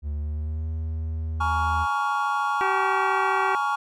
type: tone with pitch glide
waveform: triangle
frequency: 73.42 to 79.6 Hz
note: D2 to D#2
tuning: 0 to +40 cents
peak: -24 dBFS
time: 0.02-1.87 s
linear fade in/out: 50 ms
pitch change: +140 cents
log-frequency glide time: 0.13-0.68 s
type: chord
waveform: triangle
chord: Bb minor seventh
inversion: third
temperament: just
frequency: 839.1 / 932.3 / 1118.8 / 1398.5 Hz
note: Ab5 / Bb5 / Db6 / F6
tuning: +18 / 0 / +16 / +2 cents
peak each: -25 / -30 / -24 / -27 dBFS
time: 1.4-3.76 s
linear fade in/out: 10 ms
type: harmonic tone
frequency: 384.6 Hz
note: G4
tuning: 33 cents flat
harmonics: 1 / 2 / 3 / 4 / 5 / 6 / 7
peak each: -29 / -29 / -32 / -32 / -34 / -35 / -39 dBFS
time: 2.61-3.55 s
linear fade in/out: 0 ms
effects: none